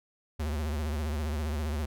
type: tone with vibrato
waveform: square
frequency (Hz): 75.5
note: D2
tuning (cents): +48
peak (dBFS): -30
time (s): 0.39-1.86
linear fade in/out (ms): 10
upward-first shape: sine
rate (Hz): 15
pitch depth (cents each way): 110
effects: none